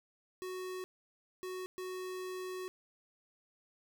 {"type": "tone bursts at uneven times", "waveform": "square", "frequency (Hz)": 369.9, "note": "F#4", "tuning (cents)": 0, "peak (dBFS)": -40, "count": 3, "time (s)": [[0.42, 0.84], [1.43, 1.66], [1.78, 2.68]], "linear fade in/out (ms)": 0, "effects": []}